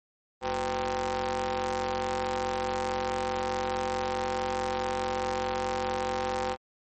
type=ring-modulated tone; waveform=sawtooth; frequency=138.59 Hz; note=C#3; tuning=in tune; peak=-21 dBFS; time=0.41-6.57 s; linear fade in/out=50 ms; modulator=646 Hz; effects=MP3 32 kbps